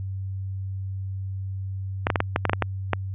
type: clicks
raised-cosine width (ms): 0.5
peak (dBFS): -5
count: 10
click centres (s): 2.069 / 2.102 / 2.158 / 2.204 / 2.361 / 2.453 / 2.496 / 2.533 / 2.623 / 2.933
effects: added 96 Hz sine -28 dBFS peak until 3.14 s + resampled to 8000 Hz